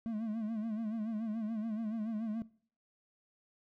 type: tone with vibrato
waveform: triangle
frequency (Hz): 220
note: A3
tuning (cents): 0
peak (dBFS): -32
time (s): 0.06-2.42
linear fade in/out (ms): 0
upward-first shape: sine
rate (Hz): 7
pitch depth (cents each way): 86
effects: noise-tail reverb RT60 0.5 s tail -20 dB re dry